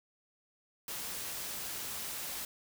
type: noise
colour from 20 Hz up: white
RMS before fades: -40 dBFS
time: 0.88-2.45 s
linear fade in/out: 2 ms
effects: none